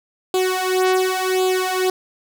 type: tone with flanger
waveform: sawtooth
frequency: 372.2 Hz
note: F#4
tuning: 10 cents sharp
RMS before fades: -19 dBFS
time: 0.34-1.9 s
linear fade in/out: 2 ms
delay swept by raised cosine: 0.26 to 2.66 ms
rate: 0.91 Hz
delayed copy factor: +0.85
effects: none